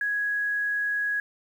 sine tone with quantisation, 1665 Hz, G#6, 4 cents sharp, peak -24 dBFS, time 0.01-1.2 s, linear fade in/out 2 ms, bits 9, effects none

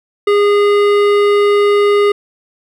sine tone with hard clipping, 409.6 Hz, G#4, 24 cents flat, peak -10 dBFS, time 0.27-2.12 s, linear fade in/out 5 ms, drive 14 dB, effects none

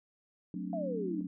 sine chord, D dominant seventh, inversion first, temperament just, 183.54 / 220.2 / 264.3 / 293.7 Hz, F#3 / A3 / C4 / D4, -14 / +2 / +18 / 0 cents, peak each -38 / -43 / -43 / -42 dBFS, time 0.54-1.27 s, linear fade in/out 2 ms
sine exponential sweep, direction down, 698 to 285.8 Hz, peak -34 dBFS, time 0.73-1.21 s, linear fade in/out 2 ms
effects none

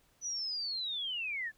sine linear sweep, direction down, 6000 to 1692 Hz, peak -34 dBFS, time 0.21-1.52 s, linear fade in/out 50 ms, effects pink hiss -69 dBFS RMS until 1.57 s

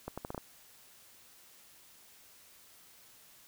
accelerating click train, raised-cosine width 1 ms, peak -24 dBFS, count 6, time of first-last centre 0.08-0.379 s, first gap 96 ms, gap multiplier 0.76, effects white hiss -59 dBFS RMS until 3.47 s

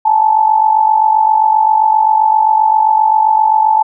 sine tone with amplitude modulation, 871 Hz, A5, 18 cents flat, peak -4 dBFS, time 0.05-3.83 s, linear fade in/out 10 ms, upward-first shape sine, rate 47.6 Hz, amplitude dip 70%, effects none

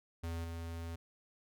square tone with level steps, 83.4 Hz, E2, 21 cents sharp, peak -38 / -41 dBFS, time 0.23-0.96 s, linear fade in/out 10 ms, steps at 0.44 s, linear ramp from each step 2 ms, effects none

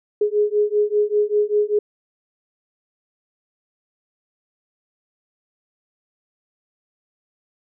sine beating tone pair, 415.3 / 420.4 Hz, G#4 / G#4, 0 / +21 cents, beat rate 5.1 Hz, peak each -19 dBFS, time 0.21-1.79 s, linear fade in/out 5 ms, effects none

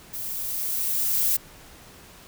violet noise with level ramp, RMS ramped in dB -33 to -21 dBFS, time 0.13-1.37 s, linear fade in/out 10 ms, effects pink hiss -48 dBFS RMS until 2.27 s

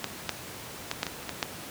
clicks, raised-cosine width 0.2 ms, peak -11 / -9 / -11 / -9 / -14 / -26 / -15 / -8 dBFS, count 8, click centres 0.043 / 0.293 / 0.914 / 1.031 / 1.067 / 1.229 / 1.293 / 1.428 s, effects pink hiss -41 dBFS RMS until 1.7 s + high-pass 100 Hz 12 dB/octave

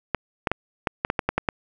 clicks, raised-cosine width 0.5 ms, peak -6 dBFS, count 10, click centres 0.147 / 0.472 / 0.516 / 0.872 / 1.049 / 1.101 / 1.192 / 1.29 / 1.38 / 1.488 s, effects none

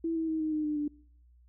sine tone with pitch steps, 329.6 / 323.6 / 317.6 / 311.8 / 306.1 / 300.5 / 295 Hz, E4 / E4 / D#4 / D#4 / D#4 / D4 / D4, 0 / -32 / +36 / +4 / -28 / +40 / +8 cents, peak -28 dBFS, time 0.04-0.88 s, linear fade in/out 5 ms, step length 120 ms, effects noise-tail reverb RT60 0.6 s tail -24 dB re dry + added 60 Hz sine -57 dBFS peak until 1.48 s

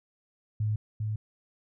sine tone pair in turn, 107 / 107.45 Hz, A2 / A2, -48 / -41 cents, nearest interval unison, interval 7 cents, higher second, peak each -25 / -28 dBFS, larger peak first, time 0.6-0.76 / 1-1.16 s, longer neither, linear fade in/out 5 ms, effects none

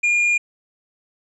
sine tone with tanh clipping, 2418 Hz, D7, 50 cents sharp, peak -16 dBFS, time 0.03-0.38 s, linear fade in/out 10 ms, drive 5 dB, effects resampled to 24000 Hz

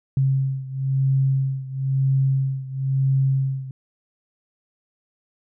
sine beating tone pair, 134.2 / 135.2 Hz, C3 / C#3, +44 / -43 cents, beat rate 1 Hz, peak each -20 / -23 dBFS, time 0.17-3.71 s, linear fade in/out 2 ms, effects none

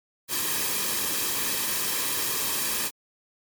white noise with comb filter, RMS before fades -27 dBFS, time 0.28-2.91 s, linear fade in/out 50 ms, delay 1.4 ms, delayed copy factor -0.55, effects MP3 96 kbps

